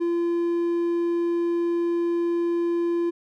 triangle tone, 342.3 Hz, F4, 35 cents flat, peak -19 dBFS, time 0-3.11 s, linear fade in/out 20 ms, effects none

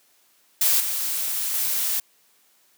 blue noise with level steps, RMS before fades -19 / -26 / -24 dBFS, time 0.61-2 s, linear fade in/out 5 ms, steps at 0.8 / 1.54 s, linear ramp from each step 2 ms, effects white hiss -61 dBFS RMS until 2.77 s + high-pass 200 Hz 12 dB/octave

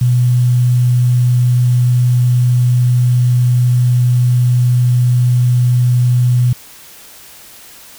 sine tone with quantisation, 123.47 Hz, B2, in tune, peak -8 dBFS, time 0.01-6.53 s, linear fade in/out 5 ms, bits 6, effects white hiss -38 dBFS RMS until 7.98 s

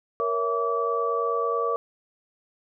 sine tone cluster, 467.7 / 557 / 660 / 1152 Hz, A#4 / C#5 / E5 / D6, +6 / +8 / +2 / -34 cents, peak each -26 / -32 / -33 / -26 dBFS, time 0.2-1.76 s, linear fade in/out 0 ms, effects none

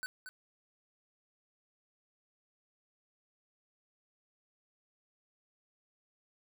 square tone with echo, 1507 Hz, F#6, 31 cents sharp, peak -37 dBFS, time 0.03-0.06 s, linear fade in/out 0 ms, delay 230 ms, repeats 1, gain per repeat -8 dB, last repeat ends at 0.29 s, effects none

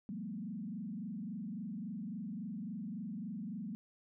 sine tone with frequency modulation, 207.4 Hz, G#3, 2 cents flat, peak -39 dBFS, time 0.09-3.75 s, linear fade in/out 0 ms, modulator 23.6 Hz, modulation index 1.5, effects none

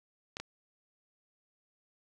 clicks, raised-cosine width 0.2 ms, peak -22 dBFS, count 2, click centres 0.369 / 0.4 s, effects none

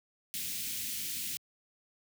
white band-stop noise, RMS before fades -37 dBFS, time 0.34-1.37 s, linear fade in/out 0 ms, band 280 to 2200 Hz, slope 24 dB/octave, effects high-pass 80 Hz 12 dB/octave

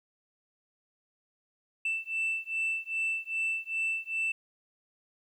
sine beating tone pair, 2659 / 2661.5 Hz, E7 / E7, +14 / +16 cents, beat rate 2.5 Hz, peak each -31 dBFS, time 1.85-4.32 s, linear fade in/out 5 ms, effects tanh soft clip ceiling -25 dBFS + 11-bit

